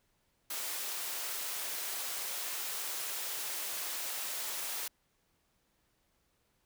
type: high-pass noise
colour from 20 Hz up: white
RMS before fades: -38 dBFS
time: 0.5-4.88 s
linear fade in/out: 5 ms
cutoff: 440 Hz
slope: 12 dB/octave
effects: pink hiss -75 dBFS RMS until 6.65 s